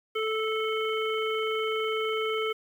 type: harmonic tone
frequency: 437.9 Hz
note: A4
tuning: 8 cents flat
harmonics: 1 / 3 / 5 / 7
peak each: -28 / -33 / -35 / -36 dBFS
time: 0.15-2.53 s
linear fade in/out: 10 ms
effects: 9-bit